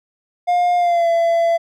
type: tone with pitch glide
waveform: triangle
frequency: 709 to 673.5 Hz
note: F5 to E5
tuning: +26 to +37 cents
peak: -11 dBFS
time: 0.47-1.58 s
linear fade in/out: 20 ms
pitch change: -89 cents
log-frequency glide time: 0.77-1.08 s
effects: none